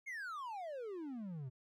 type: exponential sweep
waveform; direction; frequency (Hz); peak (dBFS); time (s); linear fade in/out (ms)
triangle; down; 2215 to 122.2; -40; 0.06-1.5; 20
effects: none